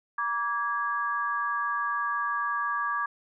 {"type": "tone cluster", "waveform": "sine", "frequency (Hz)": [951, 1159, 1651], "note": ["A#5", "D6", "G#6"], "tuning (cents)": [34, -23, -11], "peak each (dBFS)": [-36, -28, -31], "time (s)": [0.18, 3.06], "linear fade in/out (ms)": 5, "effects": []}